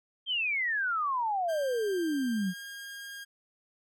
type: exponential sweep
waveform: sine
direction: down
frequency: 3225 to 174.61 Hz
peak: -27 dBFS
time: 0.26-2.54 s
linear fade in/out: 50 ms
type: tone with pitch glide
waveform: sawtooth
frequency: 1583 to 1619.1 Hz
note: G6 to G#6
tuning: +17 to -44 cents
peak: -37 dBFS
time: 1.48-3.25 s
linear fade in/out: 20 ms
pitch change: +39 cents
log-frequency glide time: 2.33-2.51 s
effects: none